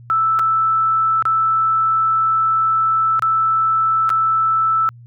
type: tone with dropouts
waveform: sine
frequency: 1318.5 Hz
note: E6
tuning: in tune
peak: -13 dBFS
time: 0.1-4.89 s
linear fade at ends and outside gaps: 0 ms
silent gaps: 0.39-0.394 / 1.224-1.254 / 3.194-3.223 / 4.093-4.102 s
effects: added 119 Hz sine -38 dBFS peak until 5.06 s